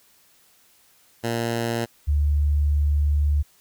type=tone pair in turn; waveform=10% pulse / sine; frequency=116.5 / 73.23 Hz; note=A#2 / D2; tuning=-1 / -4 cents; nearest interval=minor sixth; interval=803 cents; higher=first; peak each=-15 / -17 dBFS; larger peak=first; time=1.23-1.86 / 2.07-3.43 s; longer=second; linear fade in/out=20 ms; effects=white hiss -58 dBFS RMS until 3.6 s